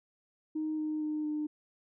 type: tone with pitch steps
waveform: sine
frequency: 310.6 / 307.7 / 304.9 / 302.1 Hz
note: D#4 / D#4 / D#4 / D4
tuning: -3 / -19 / -35 / +49 cents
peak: -30 dBFS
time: 0.55-1.47 s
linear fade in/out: 10 ms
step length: 230 ms
effects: tanh soft clip ceiling -26 dBFS